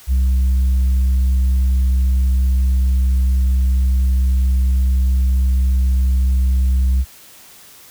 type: tone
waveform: sine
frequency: 64.6 Hz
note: C2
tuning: 21 cents flat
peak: -9 dBFS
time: 0.07-7.05 s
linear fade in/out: 50 ms
effects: tanh soft clip ceiling -11 dBFS + white hiss -43 dBFS RMS until 7.9 s